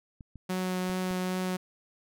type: clicks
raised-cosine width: 5 ms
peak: -33 dBFS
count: 4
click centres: 0.208 / 0.357 / 0.897 / 1.109 s
type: tone with vibrato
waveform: sawtooth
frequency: 184.1 Hz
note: F#3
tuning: 8 cents flat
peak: -25 dBFS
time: 0.49-1.57 s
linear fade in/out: 10 ms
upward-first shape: triangle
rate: 2.5 Hz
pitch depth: 10 cents each way
effects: none